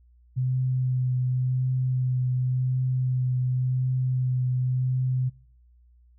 sine tone with vibrato, 127.6 Hz, C3, 43 cents flat, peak -22 dBFS, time 0.36-5.3 s, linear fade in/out 20 ms, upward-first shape triangle, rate 0.91 Hz, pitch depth 17 cents each way, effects noise-tail reverb RT60 0.6 s tail -24 dB re dry + added 60 Hz sine -54 dBFS peak until 6.18 s

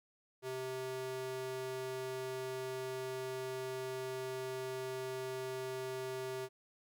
square tone with high-pass filter, 130 Hz, C3, 11 cents flat, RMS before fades -41 dBFS, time 0.42-6.49 s, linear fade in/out 50 ms, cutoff 320 Hz, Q 1.9, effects none

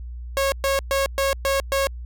sawtooth tone bursts, 547 Hz, C#5, 23 cents flat, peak -15 dBFS, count 6, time 0.37-1.87 s, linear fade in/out 0 ms, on 150 ms, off 120 ms, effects added 60 Hz sine -31 dBFS peak until 2.05 s

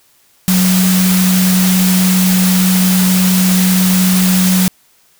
sine tone in noise, 185 Hz, F#3, in tune, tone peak -9 dBFS, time 0.48-4.68 s, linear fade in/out 0 ms, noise white, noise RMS -17 dBFS, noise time 0.48-4.68 s, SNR +5 dB, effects white hiss -52 dBFS RMS until 5.19 s

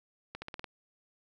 accelerating click train, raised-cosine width 0.3 ms, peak -24 dBFS, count 6, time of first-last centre 0.35-0.642 s, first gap 70 ms, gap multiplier 0.91, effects none

